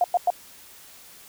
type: tone bursts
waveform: sine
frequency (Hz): 711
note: F5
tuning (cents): +31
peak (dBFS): -16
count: 3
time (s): 0.01-0.303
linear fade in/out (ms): 2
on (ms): 31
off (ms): 100
effects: white hiss -48 dBFS RMS until 1.28 s